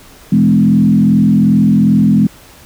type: tone with frequency modulation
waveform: sine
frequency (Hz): 207.7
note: G#3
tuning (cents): 0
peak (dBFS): -6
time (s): 0.32-2.27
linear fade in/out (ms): 5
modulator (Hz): 42.6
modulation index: 1.2
effects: pink hiss -40 dBFS RMS until 2.65 s